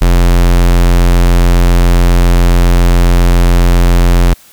square tone, 43.65 Hz, F1, in tune, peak -5 dBFS, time 0.01-4.34 s, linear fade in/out 10 ms, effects white hiss -41 dBFS RMS until 4.52 s

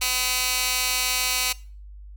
15% pulse tone with high-pass filter, 253.2 Hz, B3, 43 cents sharp, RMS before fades -24 dBFS, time 0.01-1.53 s, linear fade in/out 10 ms, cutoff 2800 Hz, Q 0.68, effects noise-tail reverb RT60 0.4 s tail -21 dB re dry + added 50 Hz sine -39 dBFS peak until 2.16 s

